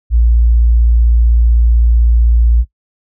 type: tone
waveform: sine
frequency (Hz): 57.9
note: A#1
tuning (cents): -11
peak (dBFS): -6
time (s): 0.1-2.65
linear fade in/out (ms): 50
effects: noise-tail reverb RT60 0.1 s tail -18 dB re dry